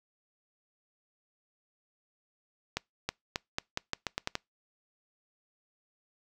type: accelerating click train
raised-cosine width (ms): 0.2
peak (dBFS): -13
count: 10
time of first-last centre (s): 2.77-4.354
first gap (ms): 320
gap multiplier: 0.84
effects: noise-tail reverb RT60 0.2 s tail -26 dB re dry